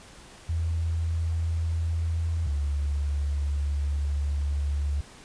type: tone pair in turn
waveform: sine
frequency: 82.41 / 71.89 Hz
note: E2 / D2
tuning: 0 / -36 cents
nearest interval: major second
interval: 236 cents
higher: first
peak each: -24 dBFS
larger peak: neither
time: 0.49-2.47 / 2.47-5.01 s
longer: second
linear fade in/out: 5 ms
effects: pink hiss -49 dBFS RMS until 5.24 s + resampled to 22050 Hz